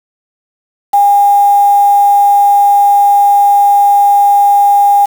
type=tone with quantisation; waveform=sine; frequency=810 Hz; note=G#5; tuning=43 cents flat; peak=-4 dBFS; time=0.93-5.06 s; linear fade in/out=10 ms; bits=4; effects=none